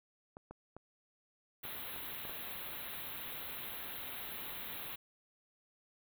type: clicks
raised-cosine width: 1 ms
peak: -34 dBFS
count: 7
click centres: 0.369 / 0.51 / 0.766 / 1.652 / 1.962 / 2.252 / 2.295 s
type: band-stop noise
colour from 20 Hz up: white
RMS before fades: -44 dBFS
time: 1.63-4.96 s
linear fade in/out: 10 ms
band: 4000 to 11000 Hz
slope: 96 dB/octave
effects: none